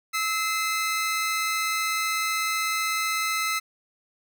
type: tone pair together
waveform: sawtooth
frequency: 1300 / 2064 Hz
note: E6 / C7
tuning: -24 / -24 cents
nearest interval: minor sixth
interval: 800 cents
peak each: -23 / -24 dBFS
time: 0.13-3.6 s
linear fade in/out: 20 ms
effects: none